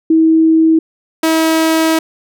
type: tone pair in turn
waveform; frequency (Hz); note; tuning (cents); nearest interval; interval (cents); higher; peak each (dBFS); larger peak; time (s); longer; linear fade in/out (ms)
sine / sawtooth; 321.7 / 321.7; E4 / E4; -42 / -42; unison; 0; neither; -6; neither; 0.1-0.79 / 1.23-1.99; second; 5
effects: none